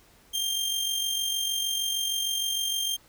sawtooth tone with amplitude modulation, 3185 Hz, G7, 27 cents sharp, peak -21 dBFS, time 0.33-2.97 s, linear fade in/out 20 ms, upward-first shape sine, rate 46.5 Hz, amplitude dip 45%, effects pink hiss -58 dBFS RMS until 3.08 s

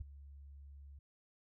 sine tone with ADSR envelope, 70.1 Hz, C#2, 20 cents sharp, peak -36 dBFS, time 0-0.99 s, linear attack 10 ms, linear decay 14 ms, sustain -15 dB, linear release 5 ms, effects none

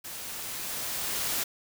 white noise with level ramp, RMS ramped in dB -40 to -29 dBFS, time 0.04-1.44 s, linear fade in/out 10 ms, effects none

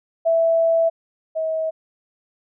sine tone pair in turn, 660 / 639.4 Hz, E5 / D#5, +2 / +47 cents, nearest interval minor second, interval 55 cents, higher first, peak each -14 / -20 dBFS, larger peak first, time 0.25-0.9 / 1.35-1.71 s, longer first, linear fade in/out 20 ms, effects none

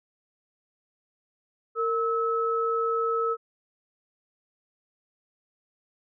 sine tone pair together, 458.7 / 1297.4 Hz, A#4 / E6, -28 / -28 cents, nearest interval octave + tritone, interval 1800 cents, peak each -26 dBFS, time 1.75-3.37 s, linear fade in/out 50 ms, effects none

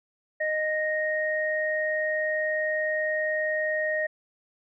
sine tone pair together, 618.3 / 1864.7 Hz, D#5 / A#6, -11 / 0 cents, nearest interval octave + perfect fifth, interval 1911 cents, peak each -27 dBFS, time 0.4-4.07 s, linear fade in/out 10 ms, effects none

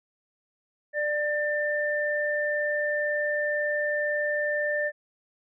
sine tone pair together, 592.7 / 1789 Hz, D5 / A6, +16 / +28 cents, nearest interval octave + perfect fifth, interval 1912 cents, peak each -27 dBFS, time 0.93-4.92 s, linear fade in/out 50 ms, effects none

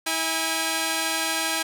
5% pulse tone pair together, 323.8 / 815.9 Hz, E4 / G#5, -31 / -31 cents, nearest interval octave + major third, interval 1600 cents, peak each -15 / -14 dBFS, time 0.06-1.63 s, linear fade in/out 10 ms, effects none

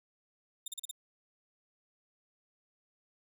15% pulse tone bursts, 3642 Hz, A#7, 41 cents flat, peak -30 dBFS, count 5, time 0.66-0.912 s, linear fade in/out 5 ms, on 20 ms, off 38 ms, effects none

